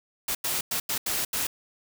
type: noise bursts at uneven times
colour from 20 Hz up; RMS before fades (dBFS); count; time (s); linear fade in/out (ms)
white; -28; 6; 0.28-0.35 / 0.44-0.61 / 0.71-0.8 / 0.89-0.98 / 1.06-1.25 / 1.33-1.47; 5
effects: none